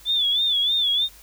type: tone with vibrato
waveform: sine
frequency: 3480 Hz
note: A7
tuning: 20 cents flat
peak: -18 dBFS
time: 0.05-1.09 s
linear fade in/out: 50 ms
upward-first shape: sine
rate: 3.2 Hz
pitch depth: 91 cents each way
effects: added 50 Hz sine -51 dBFS peak until 1.22 s + white hiss -49 dBFS RMS until 1.22 s